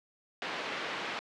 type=band-pass noise; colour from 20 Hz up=white; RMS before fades=-37 dBFS; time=0.42-1.19 s; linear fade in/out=0 ms; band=250 to 2600 Hz; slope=12 dB/octave; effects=low-pass 5000 Hz 12 dB/octave